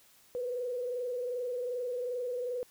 sine tone with frequency modulation, 493.9 Hz, B4, in tune, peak -32 dBFS, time 0.35-2.63 s, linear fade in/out 0 ms, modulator 22.6 Hz, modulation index 0.67, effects white hiss -62 dBFS RMS until 2.7 s

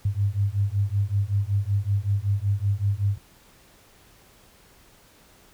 sine beating tone pair, 98 / 103.3 Hz, G2 / G#2, 0 / -9 cents, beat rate 5.3 Hz, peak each -24 dBFS, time 0.05-3.18 s, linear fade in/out 5 ms, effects pink hiss -55 dBFS RMS until 5.53 s

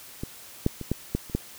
clicks, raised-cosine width 3 ms, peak -18 / -8 / -21 / -11 / -11 / -30 / -11 dBFS, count 7, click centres 0.235 / 0.664 / 0.813 / 0.916 / 1.15 / 1.298 / 1.35 s, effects white hiss -46 dBFS RMS until 1.58 s

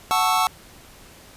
square chord, F# minor seventh, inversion none, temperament equal, 740 / 880 / 1108.7 / 1318.5 Hz, F#5 / A5 / C#6 / E6, 0 / 0 / 0 / 0 cents, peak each -24 dBFS, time 0.11-0.47 s, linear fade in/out 0 ms, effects pink hiss -47 dBFS RMS until 1.36 s + resampled to 32000 Hz

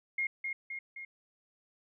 sine tone with echo, 2140 Hz, C7, 38 cents sharp, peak -29 dBFS, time 0.18-0.27 s, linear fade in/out 5 ms, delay 260 ms, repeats 3, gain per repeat -4 dB, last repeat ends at 1.05 s, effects none

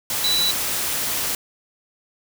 sine tone in noise, 3951 Hz, B7, in tune, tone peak -18 dBFS, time 0.24-0.51 s, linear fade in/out 2 ms, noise white, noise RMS -24 dBFS, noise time 0.1-1.35 s, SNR +3 dB, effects none

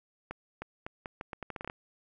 accelerating click train, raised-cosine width 0.5 ms, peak -23 dBFS, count 13, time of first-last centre 0.31-1.699 s, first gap 310 ms, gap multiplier 0.79, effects none

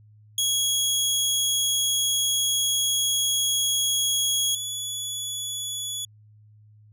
20% pulse tone pair in turn, 3322 / 3409 Hz, G#7 / G#7, 0 / +45 cents, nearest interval unison, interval 45 cents, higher second, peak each -16 / -23 dBFS, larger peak first, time 0.38-4.55 / 4.55-6.05 s, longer first, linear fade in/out 2 ms, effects added 106 Hz sine -50 dBFS peak until 6.92 s

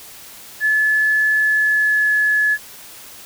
sine tone with pitch glide, 1723 to 1708.1 Hz, A6 to G#6, -37 to +48 cents, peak -13 dBFS, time 0.6-2.58 s, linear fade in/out 50 ms, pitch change -15 cents, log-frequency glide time 1.34-2.12 s, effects white hiss -39 dBFS RMS until 3.25 s

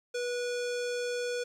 square tone with low-pass filter, 487.5 Hz, B4, 23 cents flat, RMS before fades -33 dBFS, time 0.14-1.44 s, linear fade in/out 10 ms, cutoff 6700 Hz, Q 1.5, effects 10-bit

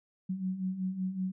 sine beating tone pair, 183.1 / 188.4 Hz, F#3 / F#3, -18 / +32 cents, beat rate 5.3 Hz, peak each -38 / -32 dBFS, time 0.29-1.32 s, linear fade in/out 10 ms, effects none

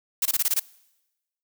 blue noise bursts, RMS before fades -22 dBFS, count 7, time 0.22-0.597 s, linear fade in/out 5 ms, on 35 ms, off 22 ms, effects noise-tail reverb RT60 1.0 s tail -23 dB re dry

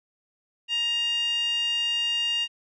5% pulse tone with band-pass filter, 938 Hz, A#5, 11 cents sharp, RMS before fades -26 dBFS, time 0.68-2.48 s, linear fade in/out 50 ms, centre 2700 Hz, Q 9.5, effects resampled to 22050 Hz

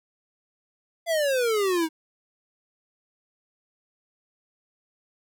square exponential sweep, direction down, 689 to 311.1 Hz, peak -22 dBFS, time 1.06-1.89 s, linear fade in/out 50 ms, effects none

